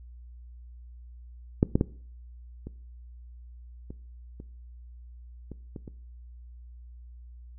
clicks, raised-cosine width 3 ms, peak -6 / -8 / -9 / -25 / -27 / -29 / -26 / -24 / -27 dBFS, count 9, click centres 1.629 / 1.755 / 1.811 / 2.67 / 3.905 / 4.401 / 5.517 / 5.762 / 5.878 s, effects noise-tail reverb RT60 0.5 s tail -20 dB re dry + added 60 Hz sine -44 dBFS peak until 7.58 s

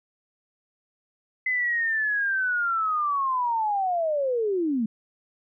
sine linear sweep, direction down, 2040 to 210 Hz, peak -22 dBFS, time 1.46-4.86 s, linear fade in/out 5 ms, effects none

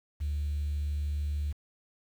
triangle tone, 73.42 Hz, D2, in tune, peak -25 dBFS, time 0.2-1.53 s, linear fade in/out 20 ms, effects tanh soft clip ceiling -26 dBFS + 9-bit

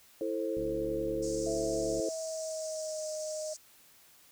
sine chord, A minor, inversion second, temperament just, 330 / 440 / 528 Hz, E4 / A4 / C5, +2 / 0 / +16 cents, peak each -35 dBFS, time 0.21-2.09 s, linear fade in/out 2 ms
click train, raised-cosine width 3 ms, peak -32 dBFS, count 104, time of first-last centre 0.57-1.999 s, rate 72.1 Hz
white band-pass noise, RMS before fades -45 dBFS, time 1.22-3.57 s, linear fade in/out 10 ms, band 5000 to 8200 Hz, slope 48 dB/octave
sine tone with pitch glide, 660 to 619.4 Hz, E5 to D#5, +2 to -8 cents, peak -35 dBFS, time 1.46-3.54 s, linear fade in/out 10 ms, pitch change -110 cents, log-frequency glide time 1.57-3.1 s
effects white hiss -60 dBFS RMS until 4.31 s

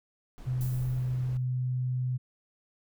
brown noise, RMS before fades -43 dBFS, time 0.38-1.37 s, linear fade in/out 0 ms
sine tone, 126.7 Hz, B2, 45 cents sharp, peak -27 dBFS, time 0.46-2.18 s, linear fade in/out 20 ms
violet noise with exponential decay, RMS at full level -42 dBFS, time 0.61-1.44 s, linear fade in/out 0 ms, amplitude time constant 180 ms
effects none

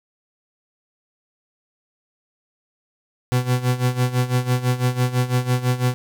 40% pulse tone with tremolo, 125.1 Hz, B2, 23 cents sharp, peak -14 dBFS, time 3.32-5.94 s, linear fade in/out 0 ms, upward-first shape sine, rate 6 Hz, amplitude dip 80%, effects none

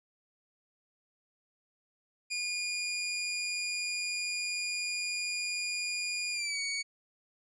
20% pulse tone with pitch glide, 2431 to 2242 Hz, D#7 to C#7, -41 to +19 cents, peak -27 dBFS, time 2.3-6.83 s, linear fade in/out 20 ms, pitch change -140 cents, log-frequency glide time 6.32-6.6 s, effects resampled to 22050 Hz

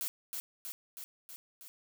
blue noise with echo, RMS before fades -36 dBFS, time 0.01-0.08 s, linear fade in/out 0 ms, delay 320 ms, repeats 5, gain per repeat -3 dB, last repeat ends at 1.68 s, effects none

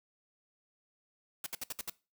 white noise bursts, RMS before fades -38 dBFS, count 6, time 1.44-1.898 s, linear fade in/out 2 ms, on 23 ms, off 64 ms, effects noise-tail reverb RT60 0.3 s tail -21 dB re dry

